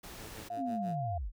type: noise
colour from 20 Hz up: pink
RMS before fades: -47 dBFS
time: 0.03-0.49 s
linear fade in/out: 10 ms
type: tone with tremolo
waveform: 10% pulse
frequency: 109.2 Hz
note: A2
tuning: 13 cents flat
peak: -39 dBFS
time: 0.19-0.96 s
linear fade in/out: 5 ms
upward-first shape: sine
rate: 6.1 Hz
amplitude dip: 95%
type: tone with vibrato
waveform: sine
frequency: 698.5 Hz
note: F5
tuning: in tune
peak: -35 dBFS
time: 0.5-1.18 s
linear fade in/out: 5 ms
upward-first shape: triangle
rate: 13 Hz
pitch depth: 22 cents each way
type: linear sweep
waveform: sine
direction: down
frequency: 287.4 to 32.41 Hz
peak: -34 dBFS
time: 0.56-1.32 s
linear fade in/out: 50 ms
effects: none